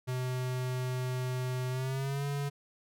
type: tone with pitch glide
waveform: square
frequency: 127.2 to 141.95 Hz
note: C3 to C#3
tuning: -48 to +41 cents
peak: -32 dBFS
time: 0.07-2.5 s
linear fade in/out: 20 ms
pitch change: +189 cents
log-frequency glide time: 1.7-2.25 s
effects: none